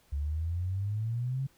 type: exponential sweep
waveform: sine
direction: up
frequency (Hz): 69.3 to 138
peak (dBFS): -29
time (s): 0.12-1.47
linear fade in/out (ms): 10
effects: pink hiss -65 dBFS RMS until 1.57 s